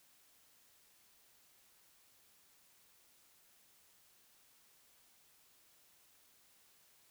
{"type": "silence", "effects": ["white hiss -68 dBFS RMS until 7.1 s"]}